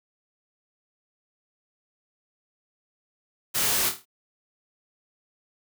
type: noise with echo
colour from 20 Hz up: white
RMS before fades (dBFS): -25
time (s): 3.54-3.9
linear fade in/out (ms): 20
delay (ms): 26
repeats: 6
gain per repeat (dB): -6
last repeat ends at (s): 4.056
effects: none